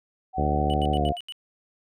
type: tone with pitch glide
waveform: sine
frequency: 753 to 702.6 Hz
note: F#5 to F5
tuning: +30 to +10 cents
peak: -26 dBFS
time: 0.33-1.18 s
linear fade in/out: 50 ms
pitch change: -120 cents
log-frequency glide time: 0.93-1.05 s
type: harmonic tone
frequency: 73.42 Hz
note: D2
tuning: in tune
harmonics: 1 / 2 / 3 / 4 / 5 / 6 / 7 / 8 / 9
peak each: -26 / -29 / -31 / -32 / -33 / -34 / -34 / -35 / -36 dBFS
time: 0.37-1.13 s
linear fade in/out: 20 ms
type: tone bursts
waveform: triangle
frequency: 2960 Hz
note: F#7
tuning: in tune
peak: -32 dBFS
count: 6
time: 0.7-1.323 s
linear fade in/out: 0 ms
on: 38 ms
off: 79 ms
effects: none